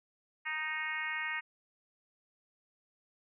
harmonic tone, 311.1 Hz, D#4, in tune, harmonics 3 / 4 / 5 / 6 / 7 / 8 / 9, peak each -45 / -45 / -44 / -37 / -39 / -45 / -48 dBFS, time 0.45-1.41 s, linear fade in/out 20 ms, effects none

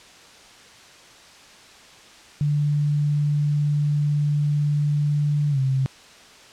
sine tone with pitch glide, 147 to 133.25 Hz, D3 to C3, +2 to +32 cents, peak -18 dBFS, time 2.41-5.86 s, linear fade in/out 0 ms, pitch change -170 cents, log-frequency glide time 5.5-5.59 s, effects white hiss -47 dBFS RMS until 6.52 s + low-pass 6000 Hz 12 dB/octave

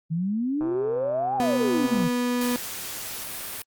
sine exponential two-way sweep, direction up then down, 155.56 to 830.6 to 155.56 Hz, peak -23 dBFS, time 0.1-2.09 s, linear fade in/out 20 ms, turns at 1.36 s
click train, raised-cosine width 1 ms, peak -24 dBFS, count 185, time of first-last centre 0.61-2.036 s, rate 129 Hz
35% pulse tone with pitch glide, 246.9 to 245.2 Hz, B3 to B3, 0 to -12 cents, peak -21 dBFS, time 1.4-2.56 s, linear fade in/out 0 ms, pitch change -12 cents, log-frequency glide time 1.65-2.08 s
white noise, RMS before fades -34 dBFS, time 2.41-3.62 s, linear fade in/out 2 ms
effects Opus 48 kbps

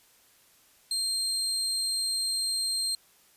30% pulse tone, 4186 Hz, C8, in tune, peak -24 dBFS, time 0.91-2.95 s, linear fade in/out 2 ms, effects white hiss -61 dBFS RMS until 3.36 s + resampled to 32000 Hz

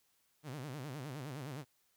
sawtooth tone with vibrato, 138.59 Hz, C#3, in tune, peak -38 dBFS, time 0.43-1.65 s, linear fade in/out 50 ms, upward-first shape sine, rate 9.7 Hz, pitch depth 200 cents each way, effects white hiss -75 dBFS RMS until 1.96 s

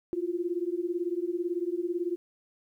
sine beating tone pair, 340.3 / 358.3 Hz, F4 / F4, -45 / +44 cents, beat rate 18 Hz, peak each -31 dBFS, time 0.13-2.16 s, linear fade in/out 0 ms, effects 11-bit

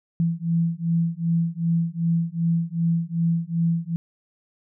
sine beating tone pair, 166 / 168.6 Hz, E3 / E3, +12 / +39 cents, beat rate 2.6 Hz, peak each -23 dBFS, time 0.2-3.96 s, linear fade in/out 0 ms, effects none

